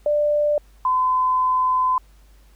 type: tone pair in turn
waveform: sine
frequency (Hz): 592 / 1019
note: D5 / C6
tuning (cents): +14 / -46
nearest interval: major sixth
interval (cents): 940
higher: second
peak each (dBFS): -16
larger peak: neither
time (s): 0.06-0.58 / 0.85-1.98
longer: second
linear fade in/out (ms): 2
effects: added 50 Hz sine -48 dBFS peak until 2.55 s + pink hiss -59 dBFS RMS until 2.55 s